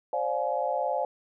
sine chord, D half-diminished seventh, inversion third, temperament just, 528.6 / 587.3 / 704.8 / 845.8 Hz, C5 / D5 / F5 / Ab5, +18 / 0 / +16 / +31 cents, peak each -31 dBFS, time 0.13-1.05 s, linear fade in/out 2 ms, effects none

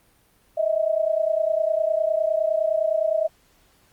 sine tone pair together, 623 / 652.8 Hz, D#5 / E5, +2 / -17 cents, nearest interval minor second, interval 81 cents, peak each -22 dBFS, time 0.57-3.28 s, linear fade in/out 10 ms, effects pink hiss -60 dBFS RMS until 3.92 s + Opus 32 kbps

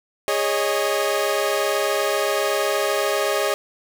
sawtooth chord, Ab suspended fourth, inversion none, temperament equal with one note detuned, 410.5 / 554.4 / 622.3 Hz, Ab4 / Db5 / Eb5, -20 / 0 / 0 cents, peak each -20 dBFS, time 0.28-3.54 s, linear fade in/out 0 ms, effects none

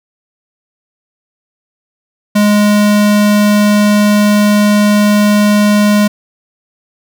square tone, 207.7 Hz, G#3, in tune, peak -7 dBFS, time 2.35-6.08 s, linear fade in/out 10 ms, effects none

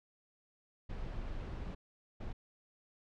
brown noise bursts at uneven times, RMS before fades -41 dBFS, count 2, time 0.89-1.75 / 2.2-2.33 s, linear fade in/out 10 ms, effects low-pass 4000 Hz 12 dB/octave

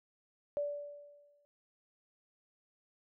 sine tone with exponential decay, 580 Hz, D5, 22 cents flat, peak -30 dBFS, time 0.57-1.45 s, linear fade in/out 0 ms, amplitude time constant 190 ms, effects none

